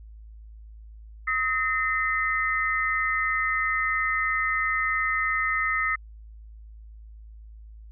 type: tone cluster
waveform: sine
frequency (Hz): 1271 / 1830 / 2053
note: D#6 / A#6 / C7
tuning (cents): +36 / -32 / -33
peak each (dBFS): -27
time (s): 1.27-5.96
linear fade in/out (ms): 10
effects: added 54 Hz sine -42 dBFS peak until 7.91 s